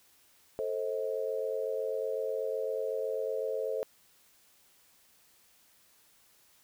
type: chord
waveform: sine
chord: A diminished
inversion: none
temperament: just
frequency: 440 / 528 / 633.6 Hz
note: A4 / C5 / Eb5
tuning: 0 / +16 / +31 cents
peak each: -34 / -34 / -38 dBFS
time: 0.59-3.83 s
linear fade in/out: 0 ms
effects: white hiss -64 dBFS RMS until 6.63 s